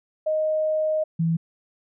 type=tone pair in turn; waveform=sine; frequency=622.3 / 164.83 Hz; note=D#5 / E3; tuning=0 / 0 cents; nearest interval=octave + major seventh; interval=2300 cents; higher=first; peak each=-20 / -19 dBFS; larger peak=second; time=0.26-1.04 / 1.19-1.37 s; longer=first; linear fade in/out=10 ms; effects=none